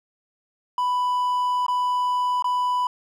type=tone with dropouts; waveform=triangle; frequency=992 Hz; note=B5; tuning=7 cents sharp; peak=-18 dBFS; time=0.78-2.87 s; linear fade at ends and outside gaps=2 ms; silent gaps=1.665-1.682 / 2.424-2.443 s; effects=none